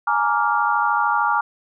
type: chord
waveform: sine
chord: Bb dominant seventh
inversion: third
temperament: just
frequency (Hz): 839.1 / 932.3 / 1165.4 / 1398.5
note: Ab5 / Bb5 / D6 / F6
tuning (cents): +18 / 0 / -14 / +2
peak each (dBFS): -22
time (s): 0.07-1.41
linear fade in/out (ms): 5
effects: none